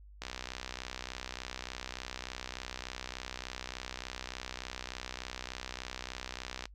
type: click train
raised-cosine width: 0.2 ms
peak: -21 dBFS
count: 409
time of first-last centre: 0.22-6.655 s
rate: 63.4 Hz
effects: noise-tail reverb RT60 0.1 s tail -24 dB re dry + added 50 Hz sine -51 dBFS peak until 6.74 s